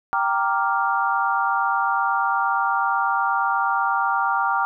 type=chord; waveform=sine; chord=G minor seventh; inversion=none; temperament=equal; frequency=784 / 932.3 / 1174.7 / 1396.9 Hz; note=G5 / Bb5 / D6 / F6; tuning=0 / 0 / 0 / 0 cents; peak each=-24 dBFS; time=0.13-4.65 s; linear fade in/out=0 ms; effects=none